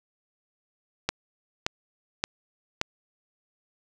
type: click train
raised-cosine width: 0.2 ms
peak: -7 dBFS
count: 4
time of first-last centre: 1.09-2.814 s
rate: 1.74 Hz
effects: none